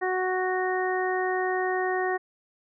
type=harmonic tone; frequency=370.1 Hz; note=F#4; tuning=in tune; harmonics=1 / 2 / 3 / 4 / 5; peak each=-27 / -29 / -35 / -38 / -31 dBFS; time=0.01-2.18 s; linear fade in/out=20 ms; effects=none